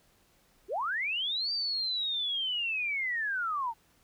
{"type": "linear two-way sweep", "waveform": "sine", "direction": "up then down", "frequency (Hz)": [322.1, 4700, 869], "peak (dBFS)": -29, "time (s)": [0.68, 3.74], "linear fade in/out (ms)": 50, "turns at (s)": 1.52, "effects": ["pink hiss -66 dBFS RMS until 4.03 s"]}